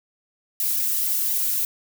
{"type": "noise with flanger", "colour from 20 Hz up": "violet", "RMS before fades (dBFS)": -23, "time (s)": [0.6, 1.65], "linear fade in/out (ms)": 2, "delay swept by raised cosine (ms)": [1, 4.2], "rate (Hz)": 2.8, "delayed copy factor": 1, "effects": []}